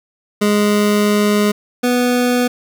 25% pulse tone pair in turn, 207.7 / 246.4 Hz, G#3 / B3, 0 / -4 cents, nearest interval minor third, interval 296 cents, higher second, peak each -8 / -9 dBFS, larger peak first, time 0.41-1.52 / 1.83-2.48 s, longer first, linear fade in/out 10 ms, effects none

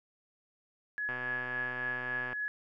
sine tone with tremolo, 1691 Hz, G#6, 31 cents sharp, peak -31 dBFS, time 0.98-2.48 s, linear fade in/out 0 ms, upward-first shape triangle, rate 3.6 Hz, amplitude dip 55%
click train, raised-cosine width 0.5 ms, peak -26 dBFS, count 156, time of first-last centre 1.09-2.33 s, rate 125 Hz
effects none

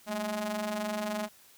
sawtooth ring-modulated tone, 207.7 Hz, G#3, in tune, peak -24 dBFS, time 0.06-1.29 s, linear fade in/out 50 ms, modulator 427 Hz, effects white hiss -58 dBFS RMS until 1.57 s + high-pass 60 Hz 12 dB/octave

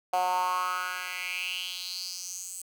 10% pulse tone with high-pass filter sweep, 181.9 Hz, F#3, 29 cents flat, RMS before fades -32 dBFS, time 0.13-2.62 s, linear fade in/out 5 ms, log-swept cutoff 710 to 8300 Hz, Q 5, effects none

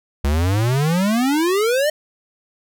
square exponential sweep, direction up, 67.5 to 622.3 Hz, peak -16 dBFS, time 0.24-1.9 s, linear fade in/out 5 ms, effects none

